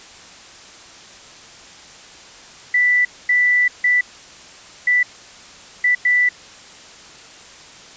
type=tone bursts at uneven times; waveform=sine; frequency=1975.5 Hz; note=B6; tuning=in tune; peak=-12 dBFS; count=6; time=2.74-3.05 / 3.29-3.68 / 3.84-4.01 / 4.87-5.03 / 5.84-5.95 / 6.05-6.29 s; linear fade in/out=5 ms; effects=white hiss -41 dBFS RMS until 7.96 s + resampled to 16000 Hz